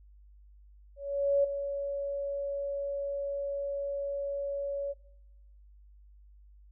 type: tone with ADSR envelope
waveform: sine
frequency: 562 Hz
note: C#5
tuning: 24 cents sharp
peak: -21 dBFS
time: 0.96-4.94 s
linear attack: 480 ms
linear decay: 8 ms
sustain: -10 dB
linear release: 30 ms
effects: noise-tail reverb RT60 0.8 s tail -20 dB re dry + added 50 Hz sine -53 dBFS peak until 6.71 s